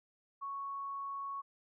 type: tone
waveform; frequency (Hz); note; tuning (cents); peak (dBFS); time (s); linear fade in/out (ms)
sine; 1108.7; C#6; 0; -38; 0.41-1.42; 20
effects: none